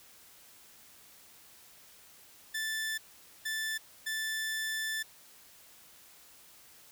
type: tone bursts at uneven times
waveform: sawtooth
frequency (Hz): 1760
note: A6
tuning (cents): 0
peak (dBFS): -29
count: 3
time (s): 2.54-2.98 / 3.45-3.78 / 4.06-5.03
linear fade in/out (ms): 10
effects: white hiss -57 dBFS RMS until 6.91 s